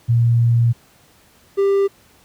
sine / triangle tone pair in turn, 117.6 / 395.6 Hz, A#2 / G4, +16 / +16 cents, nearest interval octave + major sixth, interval 2100 cents, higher second, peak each -11 dBFS, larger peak neither, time 0.08-0.73 / 1.57-1.88 s, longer first, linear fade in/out 20 ms, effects pink hiss -52 dBFS RMS until 2.24 s + high-pass 60 Hz 12 dB/octave

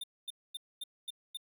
square tone bursts, 3606 Hz, A7, 42 cents sharp, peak -38 dBFS, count 6, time 0.01-1.372 s, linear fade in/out 5 ms, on 27 ms, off 240 ms, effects none

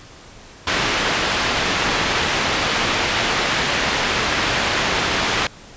white low-pass noise, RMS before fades -20 dBFS, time 0.67-5.47 s, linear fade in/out 2 ms, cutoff 3000 Hz, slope 12 dB/octave, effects pink hiss -42 dBFS RMS until 5.76 s + resampled to 16000 Hz

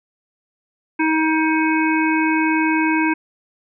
harmonic tone, 316.4 Hz, D#4, 29 cents sharp, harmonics 1 / 3 / 5 / 7 / 8, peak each -17 / -22 / -24 / -25 / -26 dBFS, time 0.99-3.14 s, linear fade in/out 10 ms, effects none

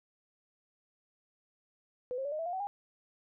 sine tone with pitch steps, 498.7 / 534.5 / 572.9 / 614 / 658 / 705.3 / 755.9 / 810.1 Hz, B4 / C5 / D5 / D#5 / E5 / F5 / F#5 / G#5, +17 / +37 / -43 / -23 / -3 / +17 / +37 / -43 cents, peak -33 dBFS, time 2.11-2.67 s, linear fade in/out 0 ms, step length 70 ms, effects none

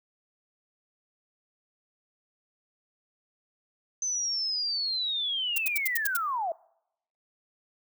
sine linear sweep, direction down, 6180 to 630 Hz, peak -27 dBFS, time 4.02-6.52 s, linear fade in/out 2 ms
violet noise bursts, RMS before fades -27 dBFS, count 7, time 5.56-6.17 s, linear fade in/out 5 ms, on 22 ms, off 76 ms
effects noise-tail reverb RT60 0.8 s tail -25 dB re dry

